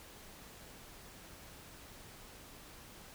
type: silence
effects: pink hiss -54 dBFS RMS until 3.14 s